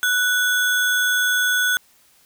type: tone with sample-and-hold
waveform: sine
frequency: 1480 Hz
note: F#6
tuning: in tune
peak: -16 dBFS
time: 0.03-1.77 s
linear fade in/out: 0 ms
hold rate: 4900 Hz
effects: white hiss -56 dBFS RMS until 2.25 s